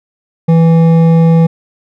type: tone with hard clipping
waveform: triangle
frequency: 164.81 Hz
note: E3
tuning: in tune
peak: -6 dBFS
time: 0.48-1.47 s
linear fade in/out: 10 ms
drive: 13 dB
effects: none

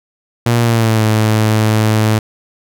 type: tone with pitch glide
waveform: sawtooth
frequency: 118.1 to 108.93 Hz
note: A#2 to A2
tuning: +23 to -17 cents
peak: -6 dBFS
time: 0.46-2.19 s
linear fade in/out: 5 ms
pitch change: -140 cents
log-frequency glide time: 0.6-1.04 s
effects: none

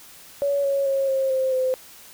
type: tone with pitch steps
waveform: sine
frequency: 564 / 554 / 544.2 / 534.5 / 525 / 515.7 Hz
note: C#5 / C#5 / C#5 / C5 / C5 / C5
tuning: +30 / -1 / -32 / +37 / +6 / -25 cents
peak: -19 dBFS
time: 0.42-1.74 s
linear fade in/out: 0 ms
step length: 220 ms
effects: white hiss -46 dBFS RMS until 2.13 s

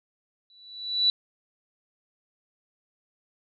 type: tone with exponential growth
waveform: sine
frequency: 3951 Hz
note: B7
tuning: in tune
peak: -16 dBFS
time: 0.5-1.1 s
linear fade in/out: 1 ms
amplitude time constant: 130 ms
effects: none

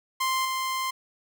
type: tone with level steps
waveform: sawtooth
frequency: 1046.5 Hz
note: C6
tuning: in tune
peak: -20 / -23 dBFS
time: 0.2-0.91 s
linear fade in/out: 10 ms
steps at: 0.45 s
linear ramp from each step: 2 ms
effects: none

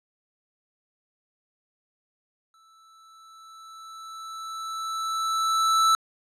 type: tone with exponential growth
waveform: square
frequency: 1318.5 Hz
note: E6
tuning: in tune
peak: -17 dBFS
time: 2.54-5.95 s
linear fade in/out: 1 ms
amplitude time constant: 740 ms
effects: low-pass 9000 Hz 12 dB/octave

